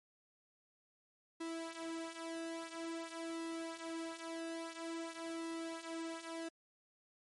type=tone with flanger; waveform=sawtooth; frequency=329.6 Hz; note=E4; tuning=in tune; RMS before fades=-44 dBFS; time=1.4-6.49 s; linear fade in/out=10 ms; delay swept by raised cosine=1.7 to 7 ms; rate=0.49 Hz; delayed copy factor=-0.7; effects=MP3 48 kbps